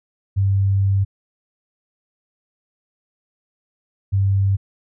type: tone pair in turn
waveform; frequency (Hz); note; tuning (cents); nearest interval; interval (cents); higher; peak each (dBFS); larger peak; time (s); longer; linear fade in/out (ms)
sine; 98 / 98; G2 / G2; 0 / 0; unison; 0; neither; -14; neither; 0.36-1.05 / 4.12-4.57; first; 20
effects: none